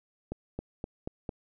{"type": "accelerating click train", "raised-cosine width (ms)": 2, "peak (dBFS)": -21, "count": 5, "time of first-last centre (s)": [0.32, 1.292], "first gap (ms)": 270, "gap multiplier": 0.93, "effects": []}